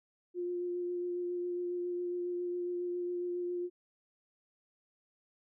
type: tone with vibrato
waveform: sine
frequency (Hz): 353.6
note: F4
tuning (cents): +22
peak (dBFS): -33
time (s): 0.34-3.7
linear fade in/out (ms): 50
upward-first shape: sine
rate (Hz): 7.3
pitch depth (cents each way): 12
effects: none